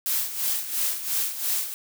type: noise with tremolo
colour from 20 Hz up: blue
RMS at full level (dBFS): -24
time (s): 0.06-1.74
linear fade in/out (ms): 0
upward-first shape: sine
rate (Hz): 2.9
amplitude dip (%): 70
effects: none